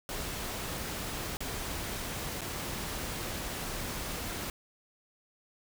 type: noise with dropouts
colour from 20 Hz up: pink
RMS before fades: -37 dBFS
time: 0.09-4.5 s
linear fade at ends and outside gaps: 1 ms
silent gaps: 1.37-1.405 / 2.409-2.416 s
effects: none